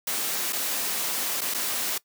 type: noise with dropouts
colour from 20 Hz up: white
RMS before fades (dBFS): -28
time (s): 0.07-1.98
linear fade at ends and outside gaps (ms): 5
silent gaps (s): 0.525-0.529 / 1.409-1.415 / 1.54-1.545
effects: noise-tail reverb RT60 0.1 s tail -20 dB re dry + high-pass 200 Hz 12 dB/octave